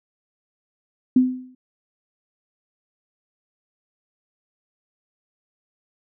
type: tone with exponential decay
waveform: sine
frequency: 254.7 Hz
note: C4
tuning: 46 cents flat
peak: -9 dBFS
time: 1.16-1.55 s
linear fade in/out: 5 ms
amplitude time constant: 83 ms
effects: none